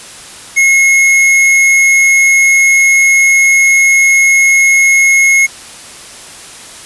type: tone with hard clipping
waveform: sine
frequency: 2168 Hz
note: C#7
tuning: 39 cents flat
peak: -6 dBFS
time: 0.56-5.47 s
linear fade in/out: 20 ms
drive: 16 dB
effects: white hiss -31 dBFS RMS until 6.85 s + resampled to 24000 Hz